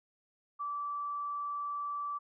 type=tone; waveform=sine; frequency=1160 Hz; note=D6; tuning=22 cents flat; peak=-34 dBFS; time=0.59-2.19 s; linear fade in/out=20 ms; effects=none